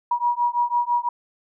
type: beating tone pair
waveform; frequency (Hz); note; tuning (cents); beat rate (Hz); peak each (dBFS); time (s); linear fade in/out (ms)
sine; 958 / 964; A#5 / B5; +47 / -42; 6; -22; 0.11-1.09; 5
effects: none